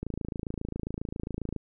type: click train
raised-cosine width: 3 ms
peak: -20 dBFS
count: 43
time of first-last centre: 0.03-1.563 s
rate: 27.4 Hz
effects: none